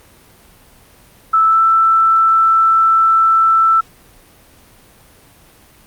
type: tone with pitch glide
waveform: sine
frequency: 1314 to 1327.7 Hz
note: E6 to E6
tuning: -6 to +12 cents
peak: -8 dBFS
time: 1.33-3.81 s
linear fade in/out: 10 ms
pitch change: +18 cents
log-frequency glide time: 1.46-1.61 s
effects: pink hiss -46 dBFS RMS until 5.86 s + Opus 32 kbps